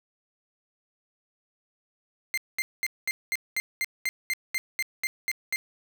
40% pulse tone bursts, 2093 Hz, C7, in tune, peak -24 dBFS, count 14, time 2.34-5.56 s, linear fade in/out 0 ms, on 35 ms, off 210 ms, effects 9-bit

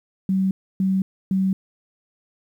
sine tone bursts, 190.6 Hz, G3, 48 cents flat, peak -17 dBFS, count 3, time 0.29-1.53 s, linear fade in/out 2 ms, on 220 ms, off 290 ms, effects 9-bit

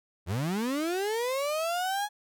35% pulse linear sweep, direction up, 77.78 to 843 Hz, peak -26 dBFS, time 0.26-2.09 s, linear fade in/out 50 ms, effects none

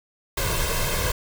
pink noise with comb filter, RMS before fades -24 dBFS, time 0.37-1.12 s, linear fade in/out 5 ms, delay 1.9 ms, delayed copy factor +0.75, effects none

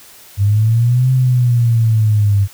sine linear two-way sweep, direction up then down, 98 to 130.5 to 98 Hz, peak -9 dBFS, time 0.37-2.48 s, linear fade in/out 50 ms, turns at 1.11 s, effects white hiss -41 dBFS RMS until 2.53 s

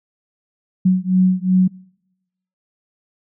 sine beating tone pair, 183.8 / 186.5 Hz, F#3 / F#3, -11 / +14 cents, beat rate 2.7 Hz, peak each -15 dBFS, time 0.85-1.68 s, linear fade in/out 10 ms, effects noise-tail reverb RT60 0.9 s tail -26 dB re dry

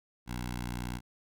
10% pulse tone with notch filter, 60.6 Hz, B1, 32 cents flat, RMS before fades -37 dBFS, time 0.26-1.01 s, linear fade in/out 50 ms, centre 420 Hz, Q 1.2, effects none

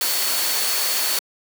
sine tone in noise, 4435 Hz, C#8, in tune, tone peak -27 dBFS, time 0.01-1.19 s, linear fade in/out 2 ms, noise white, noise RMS -22 dBFS, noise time 0.01-1.19 s, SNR -8 dB, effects high-pass 400 Hz 12 dB/octave

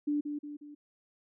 sine tone with echo, 293.7 Hz, D4, in tune, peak -27 dBFS, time 0.07-0.21 s, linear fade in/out 10 ms, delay 180 ms, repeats 3, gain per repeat -6 dB, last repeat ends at 0.75 s, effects none

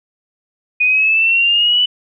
sine exponential sweep, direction up, 2471 to 2988 Hz, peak -10 dBFS, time 0.8-1.86 s, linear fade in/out 10 ms, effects none

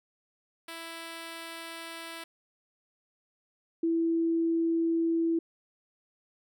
5% pulse / sine tone pair in turn, 330.9 / 330.9 Hz, E4 / E4, +7 / +7 cents, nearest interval unison, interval 0 cents, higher neither, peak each -28 / -24 dBFS, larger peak second, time 0.68-2.24 / 3.83-5.39 s, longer neither, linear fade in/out 5 ms, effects none

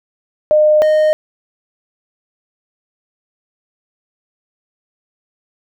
sine / triangle tone pair in turn, 609 / 616.8 Hz, D#5 / D#5, -37 / -15 cents, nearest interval unison, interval 22 cents, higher second, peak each -7 dBFS, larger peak neither, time 0.51-0.82 / 0.82-1.13 s, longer neither, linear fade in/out 0 ms, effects none

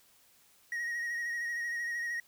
triangle tone with vibrato, 1885 Hz, A#6, 19 cents sharp, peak -31 dBFS, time 0.72-2.2 s, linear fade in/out 2 ms, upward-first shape sine, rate 13 Hz, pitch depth 29 cents each way, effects white hiss -64 dBFS RMS until 2.27 s

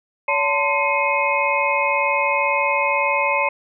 sine tone cluster, 568 / 892 / 1034 / 2157 / 2525 Hz, C#5 / A5 / C6 / C#7 / D#7, +42 / +23 / -21 / -48 / +25 cents, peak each -23 dBFS, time 0.28-3.49 s, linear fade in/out 5 ms, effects none

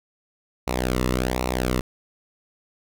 sawtooth tone with flanger, 62.8 Hz, B1, 30 cents sharp, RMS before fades -24 dBFS, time 0.67-1.81 s, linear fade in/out 5 ms, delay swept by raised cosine 0.61 to 1.3 ms, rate 1.3 Hz, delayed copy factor -0.75, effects none

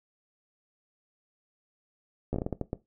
slowing click train, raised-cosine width 2 ms, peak -17 dBFS, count 9, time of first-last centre 2.33-2.731 s, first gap 13 ms, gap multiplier 1.37, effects noise-tail reverb RT60 0.2 s tail -17 dB re dry

